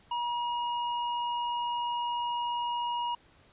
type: tone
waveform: square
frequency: 957 Hz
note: A#5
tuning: 45 cents sharp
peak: -30 dBFS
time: 0.11-3.15 s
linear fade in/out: 5 ms
effects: pink hiss -61 dBFS RMS until 3.52 s + resampled to 8000 Hz